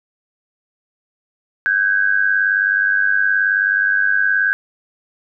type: tone pair together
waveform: sine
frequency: 1530 / 1629 Hz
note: G6 / G#6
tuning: -42 / -34 cents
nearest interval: minor second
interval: 108 cents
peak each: -16 dBFS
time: 1.66-4.53 s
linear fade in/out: 0 ms
effects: none